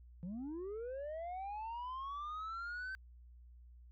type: linear sweep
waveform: sine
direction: up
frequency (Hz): 164.81 to 1553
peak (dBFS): -38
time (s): 0.23-2.95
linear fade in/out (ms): 0
effects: tanh soft clip ceiling -40 dBFS + added 60 Hz sine -55 dBFS peak until 3.91 s